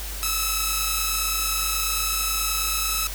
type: tone pair together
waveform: 5% pulse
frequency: 1286 / 1315.3 Hz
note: E6 / E6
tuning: -43 / -4 cents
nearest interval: unison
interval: 39 cents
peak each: -14 dBFS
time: 0.23-3.07 s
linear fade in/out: 0 ms
effects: added 50 Hz sine -32 dBFS peak until 3.14 s + white hiss -35 dBFS RMS until 3.14 s